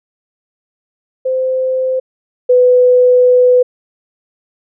sine tone pair in turn, 518 / 498.6 Hz, C5 / B4, -17 / +16 cents, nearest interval minor second, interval 67 cents, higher first, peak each -12 / -5 dBFS, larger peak second, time 1.25-2 / 2.49-3.63 s, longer second, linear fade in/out 10 ms, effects none

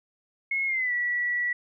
sine tone with pitch glide, 2171 to 1945.3 Hz, C#7 to B6, -37 to -27 cents, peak -24 dBFS, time 0.51-1.53 s, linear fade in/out 5 ms, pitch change -190 cents, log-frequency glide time 0.66-0.93 s, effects none

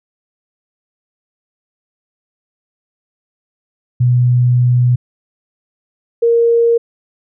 sine tone pair in turn, 123.47 / 466.2 Hz, B2 / A#4, 0 / 0 cents, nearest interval octave + major seventh, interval 2300 cents, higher second, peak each -8 dBFS, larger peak neither, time 4-4.96 / 6.22-6.78 s, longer first, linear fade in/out 10 ms, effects none

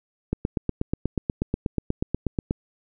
click train, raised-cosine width 3 ms, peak -10 dBFS, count 19, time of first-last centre 0.33-2.509 s, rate 8.26 Hz, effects none

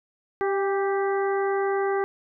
harmonic tone with a mistuned harmonic, 392 Hz, G4, in tune, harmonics 1 / 2 / 3 / 4 / 5, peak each -23 / -29 / -33 / -35 / -37 dBFS, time 0.41-2.04 s, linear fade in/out 0 ms, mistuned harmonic 2, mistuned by +30 cents, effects none

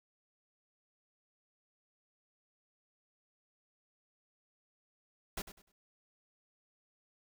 pink noise with echo, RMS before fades -39 dBFS, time 5.37-5.42 s, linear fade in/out 5 ms, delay 100 ms, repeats 3, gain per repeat -12 dB, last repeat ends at 5.72 s, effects none

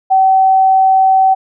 sine tone, 764 Hz, G5, 45 cents flat, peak -6 dBFS, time 0.1-1.35 s, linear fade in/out 20 ms, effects none

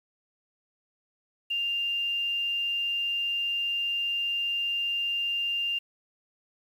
sine tone, 2795 Hz, F7, 1 cent sharp, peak -26 dBFS, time 1.5-5.79 s, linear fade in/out 10 ms, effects 9-bit

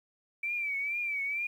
sine tone with vibrato, 2316 Hz, D7, 25 cents flat, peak -30 dBFS, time 0.43-1.47 s, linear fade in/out 5 ms, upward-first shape triangle, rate 2.2 Hz, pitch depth 92 cents each way, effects 10-bit

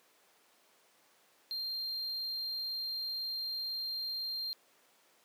triangle tone, 4186 Hz, C8, in tune, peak -34 dBFS, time 1.51-4.53 s, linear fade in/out 0 ms, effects pink hiss -66 dBFS RMS until 5.24 s + high-pass 400 Hz 12 dB/octave

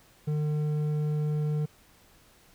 sine tone with hard clipping, 150.7 Hz, D3, 45 cents sharp, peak -27 dBFS, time 0.27-1.66 s, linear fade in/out 10 ms, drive 6 dB, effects pink hiss -59 dBFS RMS until 2.54 s

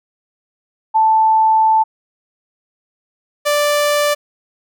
sine / sawtooth tone pair in turn, 880 / 587.3 Hz, A5 / D5, 0 / 0 cents, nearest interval perfect fifth, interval 700 cents, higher first, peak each -9 dBFS, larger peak neither, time 0.94-1.84 / 3.45-4.15 s, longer first, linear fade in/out 20 ms, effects none

